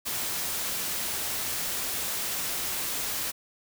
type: noise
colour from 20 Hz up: white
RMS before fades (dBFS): -31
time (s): 0.05-3.32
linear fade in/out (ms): 20
effects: none